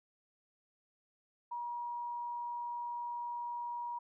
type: tone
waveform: sine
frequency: 956 Hz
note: A#5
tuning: 43 cents sharp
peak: -37 dBFS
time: 1.51-3.99 s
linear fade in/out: 10 ms
effects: none